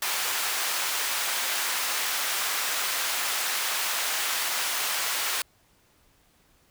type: high-pass noise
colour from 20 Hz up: pink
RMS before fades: -28 dBFS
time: 0.02-5.42 s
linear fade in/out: 2 ms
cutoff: 1100 Hz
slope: 12 dB/octave
effects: pink hiss -63 dBFS RMS until 6.7 s